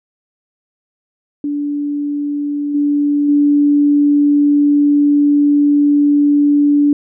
sine tone with level steps, 290.1 Hz, D4, 21 cents flat, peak -16 / -11 / -8 dBFS, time 1.44-6.93 s, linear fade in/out 2 ms, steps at 2.74 / 3.28 s, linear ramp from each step 10 ms, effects none

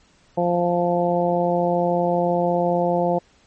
harmonic tone, 174.61 Hz, F3, in tune, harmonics 1 / 2 / 3 / 4 / 5, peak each -24 / -25 / -21 / -23 / -27 dBFS, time 0.37-3.19 s, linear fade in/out 10 ms, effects pink hiss -57 dBFS RMS until 3.46 s + MP3 32 kbps

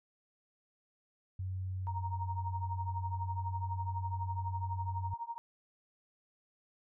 sine tone with pitch glide, 93.4 to 94.05 Hz, F#2 to F#2, +17 to +29 cents, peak -35 dBFS, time 1.39-5.14 s, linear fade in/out 5 ms, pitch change +12 cents, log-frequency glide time 3.02-3.59 s
sine tone with tremolo, 932.3 Hz, A#5, in tune, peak -34 dBFS, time 1.87-5.38 s, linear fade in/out 0 ms, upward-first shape triangle, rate 12 Hz, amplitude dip 100%
effects none

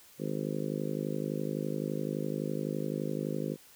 harmonic tone, 51.8 Hz, G#1, 4 cents flat, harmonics 3 / 4 / 5 / 6 / 7 / 8 / 9 / 10, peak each -37 / -38 / -39 / -40 / -40 / -41 / -42 / -42 dBFS, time 0.18-3.57 s, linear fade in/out 50 ms, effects white hiss -57 dBFS RMS until 3.75 s

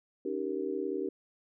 sine chord, Eb dominant seventh, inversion third, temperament just, 280 / 311.1 / 388.9 / 466.7 Hz, Db4 / Eb4 / G4 / Bb4, +18 / 0 / -14 / +2 cents, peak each -38 / -38 / -34 / -38 dBFS, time 0.25-1.09 s, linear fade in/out 5 ms, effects none

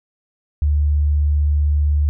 sine tone, 73.7 Hz, D2, 7 cents sharp, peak -13 dBFS, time 0.62-2.09 s, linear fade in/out 0 ms, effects none

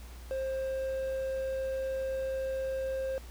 triangle tone, 530 Hz, C5, 22 cents sharp, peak -29 dBFS, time 0.31-3.18 s, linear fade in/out 0 ms, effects added 60 Hz sine -44 dBFS peak until 3.3 s + pink hiss -54 dBFS RMS until 3.3 s

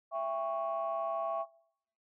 sine chord, C# diminished, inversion first, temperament just, 665.2 / 798.3 / 1108.7 Hz, E5 / G5 / C#6, +16 / +31 / 0 cents, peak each -33 / -39 / -36 dBFS, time 0.11-1.46 s, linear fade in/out 50 ms, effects noise-tail reverb RT60 0.7 s tail -23 dB re dry + tanh soft clip ceiling -24 dBFS

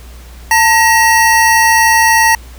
square tone pair together, 896.7 / 1900 Hz, A5 / A#6, +33 / +33 cents, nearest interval octave + minor second, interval 1300 cents, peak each -10 dBFS, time 0.51-2.35 s, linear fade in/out 2 ms, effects added 60 Hz sine -31 dBFS peak until 2.58 s + pink hiss -40 dBFS RMS until 2.58 s

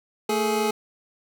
25% pulse tone pair together, 222.8 / 420.6 Hz, A3 / G#4, +22 / +22 cents, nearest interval major seventh, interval 1100 cents, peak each -23 / -19 dBFS, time 0.29-0.71 s, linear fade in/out 5 ms, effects none

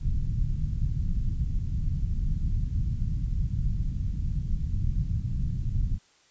pink low-pass noise, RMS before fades -27 dBFS, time 0-5.99 s, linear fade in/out 50 ms, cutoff 150 Hz, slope 24 dB/octave, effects white hiss -61 dBFS RMS until 6.3 s + resampled to 16000 Hz

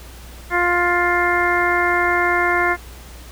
harmonic tone, 351.4 Hz, F4, 11 cents sharp, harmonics 1 / 2 / 3 / 4 / 5 / 6, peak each -22 / -22 / -22 / -22 / -22 / -22 dBFS, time 0.5-2.77 s, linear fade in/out 50 ms, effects added 60 Hz sine -37 dBFS peak until 3.31 s + pink hiss -42 dBFS RMS until 3.31 s

